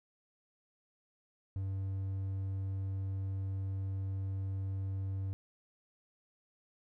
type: tone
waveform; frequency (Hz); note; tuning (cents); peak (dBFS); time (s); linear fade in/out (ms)
triangle; 96.5; G2; -27; -32; 1.56-5.33; 0
effects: none